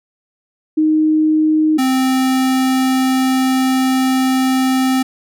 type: tone pair in turn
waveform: sine / square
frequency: 310.7 / 260.8 Hz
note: D#4 / C4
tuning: -2 / -5 cents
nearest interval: minor third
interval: 303 cents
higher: first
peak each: -10 / -13 dBFS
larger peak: first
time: 0.77-1.78 / 1.78-5.03 s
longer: second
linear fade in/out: 10 ms
effects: none